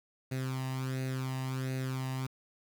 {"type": "tone with flanger", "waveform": "sawtooth", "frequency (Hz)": 130.81, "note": "C3", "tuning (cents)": 0, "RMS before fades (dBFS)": -35, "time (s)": [0.31, 2.27], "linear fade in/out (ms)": 10, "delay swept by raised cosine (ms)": [0.47, 1.06], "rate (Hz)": 1.4, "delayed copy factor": 0.7, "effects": ["9-bit"]}